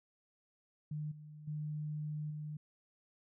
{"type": "tone with level steps", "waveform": "sine", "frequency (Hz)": 151.2, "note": "D#3", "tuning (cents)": -49, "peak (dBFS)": [-37, -49, -37, -40], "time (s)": [0.91, 2.57], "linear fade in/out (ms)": 5, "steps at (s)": [1.11, 1.47, 2.3], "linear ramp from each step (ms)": 10, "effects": []}